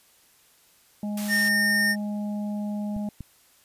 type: harmonic tone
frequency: 207.7 Hz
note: G#3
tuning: in tune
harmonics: 1 / 3 / 4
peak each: -27 / -40 / -44 dBFS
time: 1.03-3.09 s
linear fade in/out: 2 ms
type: high-pass noise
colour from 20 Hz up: white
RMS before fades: -36 dBFS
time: 1.17-1.49 s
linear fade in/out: 5 ms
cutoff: 790 Hz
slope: 12 dB/octave
type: tone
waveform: square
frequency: 1824 Hz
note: A#6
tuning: 38 cents flat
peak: -21 dBFS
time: 1.28-1.96 s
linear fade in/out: 50 ms
type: clicks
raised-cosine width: 5 ms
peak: -24 dBFS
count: 2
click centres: 2.965 / 3.207 s
effects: white hiss -59 dBFS RMS until 3.64 s + resampled to 32000 Hz